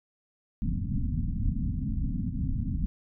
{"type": "low-pass noise", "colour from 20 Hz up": "pink", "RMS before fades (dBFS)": -29, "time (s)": [0.62, 2.86], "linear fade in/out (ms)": 0, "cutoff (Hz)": 270, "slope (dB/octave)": 96, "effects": []}